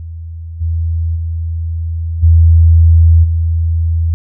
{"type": "tone with level steps", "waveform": "sine", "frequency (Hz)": 82.41, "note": "E2", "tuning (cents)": 0, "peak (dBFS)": [-23, -12, -15, -3, -10], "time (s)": [0, 4.14], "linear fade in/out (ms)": 0, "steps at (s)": [0.6, 1.15, 2.22, 3.23], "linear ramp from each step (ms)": 20, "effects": []}